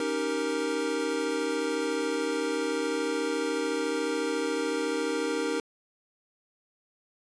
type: chord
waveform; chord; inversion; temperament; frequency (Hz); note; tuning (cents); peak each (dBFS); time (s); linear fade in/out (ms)
square; Eb dominant seventh; third; equal; 277.2 / 311.1 / 392 / 466.2; Db4 / Eb4 / G4 / Bb4; 0 / 0 / 0 / 0; -36 / -33 / -36 / -31; 0-5.6; 2
effects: resampled to 22050 Hz